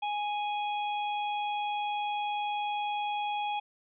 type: harmonic tone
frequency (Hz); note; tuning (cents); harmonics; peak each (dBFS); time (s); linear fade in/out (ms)
830; G#5; -1; 1 / 3 / 4; -30 / -40 / -42; 0.02-3.6; 10
effects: none